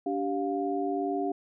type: tone cluster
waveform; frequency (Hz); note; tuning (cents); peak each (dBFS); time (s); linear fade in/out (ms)
sine; 287.7 / 389.7 / 706; D4 / G4 / F5; -36 / -10 / +19; -31 / -31 / -32; 0.06-1.32; 5
effects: none